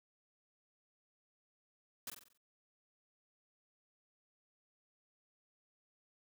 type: noise with echo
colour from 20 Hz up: white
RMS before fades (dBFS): -43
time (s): 2.07-2.1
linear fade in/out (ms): 2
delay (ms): 46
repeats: 6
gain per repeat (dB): -6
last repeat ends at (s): 2.376
effects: none